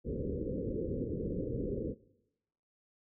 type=low-pass noise; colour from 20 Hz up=white; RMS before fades=-36 dBFS; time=0.04-1.95 s; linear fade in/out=50 ms; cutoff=520 Hz; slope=96 dB/octave; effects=noise-tail reverb RT60 0.9 s tail -21 dB re dry